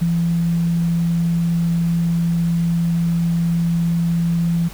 sine tone with ADSR envelope, 168.9 Hz, E3, 42 cents sharp, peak -12 dBFS, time 0.01-4.69 s, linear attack 15 ms, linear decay 20 ms, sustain -3 dB, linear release 16 ms, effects added 50 Hz sine -37 dBFS peak until 4.73 s + pink hiss -39 dBFS RMS until 4.73 s

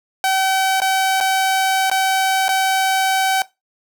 sawtooth tone with dropouts, 765 Hz, G5, 42 cents flat, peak -11 dBFS, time 0.24-3.42 s, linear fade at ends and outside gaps 1 ms, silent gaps 0.802-0.818 / 1.203-1.209 / 1.899-1.914 / 2.482-2.49 s, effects noise-tail reverb RT60 0.2 s tail -18 dB re dry

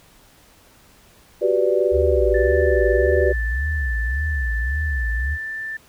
sine chord, G major seventh, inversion third, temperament equal, 370 / 392 / 493.9 / 587.3 Hz, F#4 / G4 / B4 / D5, 0 / 0 / 0 / 0 cents, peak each -21 dBFS, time 1.41-3.33 s, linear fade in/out 20 ms
sine tone with vibrato, 65.41 Hz, C2, in tune, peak -20 dBFS, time 1.91-5.38 s, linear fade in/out 50 ms, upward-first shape sine, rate 1.8 Hz, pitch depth 270 cents each way
sine tone with pitch glide, 1760 to 1771.2 Hz, A6 to A6, 0 to +11 cents, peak -26 dBFS, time 2.34-5.77 s, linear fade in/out 5 ms, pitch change +11 cents, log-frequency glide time 4.95-5.57 s
effects pink hiss -52 dBFS RMS until 5.88 s

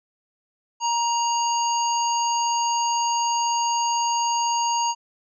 harmonic tone, 941 Hz, A#5, 16 cents sharp, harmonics 1 / 3 / 5 / 7, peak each -21 / -31 / -33 / -28 dBFS, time 0.8-4.95 s, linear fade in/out 50 ms, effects none

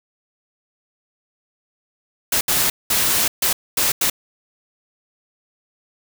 white noise bursts at uneven times, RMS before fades -18 dBFS, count 6, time 2.32-2.41 / 2.48-2.7 / 2.9-3.28 / 3.42-3.53 / 3.77-3.92 / 4.01-4.1 s, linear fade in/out 5 ms, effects none

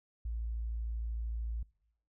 sine tone, 56.6 Hz, A1, 50 cents sharp, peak -34 dBFS, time 0.25-1.63 s, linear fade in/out 5 ms, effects noise-tail reverb RT60 0.8 s tail -24 dB re dry

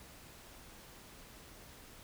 silence, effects pink hiss -55 dBFS RMS until 2.03 s

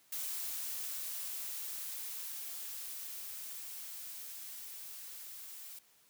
blue noise with level ramp, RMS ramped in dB -39 to -49 dBFS, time 0.12-5.79 s, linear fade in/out 5 ms, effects white hiss -67 dBFS RMS until 6.09 s + high-pass 60 Hz 12 dB/octave

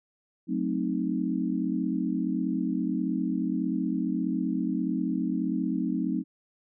sine chord, F# diminished seventh, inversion none, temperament equal, 185 / 220 / 261.6 / 311.1 Hz, F#3 / A3 / C4 / Eb4, 0 / 0 / 0 / 0 cents, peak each -31 / -32 / -30 / -31 dBFS, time 0.47-6.24 s, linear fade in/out 50 ms, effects none

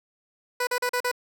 15% pulse tone bursts, 493.9 Hz, B4, in tune, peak -17 dBFS, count 5, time 0.6-1.115 s, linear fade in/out 5 ms, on 71 ms, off 40 ms, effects none

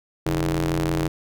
sawtooth ring-modulated tone, 86.2 Hz, F2, 22 cents flat, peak -14 dBFS, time 0.26-1.08 s, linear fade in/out 5 ms, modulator 233 Hz, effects none

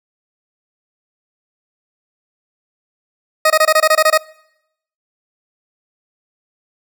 20% pulse tone bursts, 626 Hz, D#5, 10 cents sharp, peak -4 dBFS, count 10, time 3.45-4.177 s, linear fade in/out 5 ms, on 52 ms, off 23 ms, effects noise-tail reverb RT60 0.8 s tail -23 dB re dry

